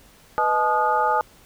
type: tone cluster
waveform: sine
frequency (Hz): 493.5 / 625 / 860 / 1233 / 1440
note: B4 / D#5 / A5 / D#6 / F#6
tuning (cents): -1 / +8 / -40 / -16 / -47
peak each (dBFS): -27 / -28 / -20 / -23 / -29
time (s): 0.38-1.21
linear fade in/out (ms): 0
effects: pink hiss -52 dBFS RMS until 1.45 s